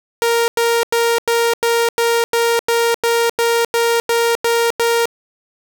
sawtooth tone bursts, 466.2 Hz, A#4, in tune, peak -9 dBFS, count 14, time 0.22-5.056 s, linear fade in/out 0 ms, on 260 ms, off 92 ms, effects none

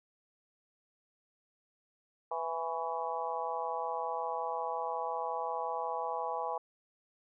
harmonic tone with a mistuned harmonic, 165.5 Hz, E3, 7 cents sharp, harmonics 3 / 4 / 5 / 6 / 7, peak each -40 / -40 / -37 / -39 / -42 dBFS, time 2.31-6.58 s, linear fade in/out 5 ms, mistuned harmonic 7, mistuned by -52 cents, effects none

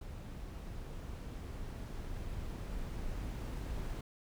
brown noise with level ramp, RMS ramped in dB -45 to -39 dBFS, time 0.01-4.01 s, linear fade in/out 5 ms, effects none

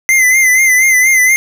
square tone with vibrato, 2056 Hz, C7, 31 cents flat, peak -7 dBFS, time 0.09-1.36 s, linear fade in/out 0 ms, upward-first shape sine, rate 4.2 Hz, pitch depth 57 cents each way, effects none

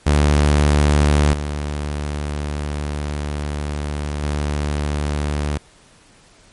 sawtooth tone with level steps, 73.6 Hz, D2, 4 cents sharp, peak -8 / -18 / -15 dBFS, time 0.06-5.58 s, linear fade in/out 10 ms, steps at 1.33 / 4.23 s, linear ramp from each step 2 ms, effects pink hiss -50 dBFS RMS until 6.52 s + MP3 48 kbps

